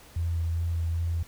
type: tone with vibrato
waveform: sine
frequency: 83.7 Hz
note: E2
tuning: 27 cents sharp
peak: -25 dBFS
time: 0.16-1.23 s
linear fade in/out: 5 ms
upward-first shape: sine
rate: 2.5 Hz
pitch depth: 16 cents each way
effects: pink hiss -52 dBFS RMS until 1.27 s